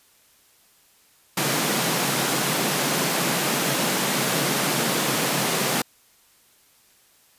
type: high-pass noise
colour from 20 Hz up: pink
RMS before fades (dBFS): -23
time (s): 1.37-5.82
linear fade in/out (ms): 5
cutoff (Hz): 130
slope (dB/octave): 96
effects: white hiss -58 dBFS RMS until 7.38 s + resampled to 32000 Hz